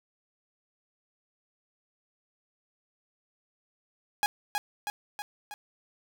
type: tone with echo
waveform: sawtooth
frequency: 828 Hz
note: G#5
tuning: 5 cents flat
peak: -19 dBFS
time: 4.23-4.26 s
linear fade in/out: 0 ms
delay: 320 ms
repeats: 4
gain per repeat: -4 dB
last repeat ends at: 5.54 s
effects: none